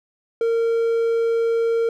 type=tone; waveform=triangle; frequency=459.8 Hz; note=A#4; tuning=24 cents flat; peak=-15 dBFS; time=0.41-1.89 s; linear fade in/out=2 ms; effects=none